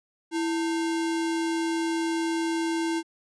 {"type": "tone with sample-and-hold", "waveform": "sine", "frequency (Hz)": 329.6, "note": "E4", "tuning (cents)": 0, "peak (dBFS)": -24, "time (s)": [0.31, 3.03], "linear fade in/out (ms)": 50, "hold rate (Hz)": 1225, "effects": ["resampled to 22050 Hz"]}